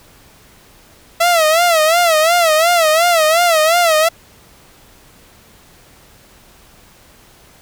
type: tone with vibrato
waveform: sawtooth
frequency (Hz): 659.3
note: E5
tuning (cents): 0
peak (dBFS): -6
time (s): 1.2-4.09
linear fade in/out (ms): 10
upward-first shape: sine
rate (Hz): 2.8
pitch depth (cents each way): 120
effects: pink hiss -46 dBFS RMS until 7.61 s